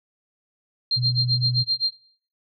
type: tone with tremolo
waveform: sine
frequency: 4186 Hz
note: C8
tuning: in tune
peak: -17 dBFS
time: 0.91-1.93 s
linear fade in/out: 2 ms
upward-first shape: sine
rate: 7.7 Hz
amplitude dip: 95%
type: tone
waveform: sine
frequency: 123.5 Hz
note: B2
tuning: in tune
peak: -22 dBFS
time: 0.96-1.64 s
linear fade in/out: 20 ms
effects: noise-tail reverb RT60 0.5 s tail -18 dB re dry